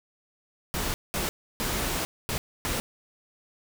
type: noise bursts at uneven times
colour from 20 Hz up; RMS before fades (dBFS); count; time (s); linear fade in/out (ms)
pink; -29; 5; 0.74-0.94 / 1.14-1.29 / 1.6-2.05 / 2.29-2.38 / 2.65-2.8; 0
effects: none